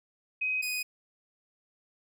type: tone pair in turn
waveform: sine / sawtooth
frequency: 2521 / 2495 Hz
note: D#7 / D#7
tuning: +22 / +4 cents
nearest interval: unison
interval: 18 cents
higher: first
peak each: -27 dBFS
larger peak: neither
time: 0.41-0.62 / 0.62-0.83 s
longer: neither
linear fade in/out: 10 ms
effects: none